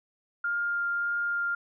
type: tone with vibrato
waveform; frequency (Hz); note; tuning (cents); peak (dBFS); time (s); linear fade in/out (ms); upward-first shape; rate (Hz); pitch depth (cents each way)
sine; 1404; F6; +9; -26; 0.44-1.55; 5; triangle; 1.7; 8
effects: none